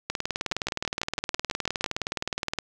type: two click trains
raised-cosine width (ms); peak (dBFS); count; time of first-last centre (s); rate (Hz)
0.2; -11 / -10; 9 / 49; 0.52-1.842 / 0.1-2.587; 6.05 / 19.3
effects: none